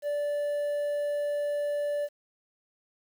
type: tone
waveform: triangle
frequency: 583 Hz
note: D5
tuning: 13 cents flat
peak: -25 dBFS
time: 0.02-2.09 s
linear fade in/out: 50 ms
effects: 9-bit